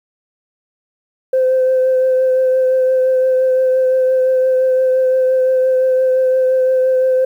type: tone with vibrato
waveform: sine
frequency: 517 Hz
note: C5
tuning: 21 cents flat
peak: -9 dBFS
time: 1.33-7.25 s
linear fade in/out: 5 ms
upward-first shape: triangle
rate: 5.8 Hz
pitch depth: 18 cents each way
effects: tanh soft clip ceiling -7 dBFS + 8-bit